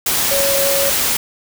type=tone in noise; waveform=sine; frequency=554.4 Hz; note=C#5; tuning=in tune; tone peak=-17 dBFS; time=0.31-0.9 s; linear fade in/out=5 ms; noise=white; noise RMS=-17 dBFS; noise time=0.06-1.17 s; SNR=-3 dB; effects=none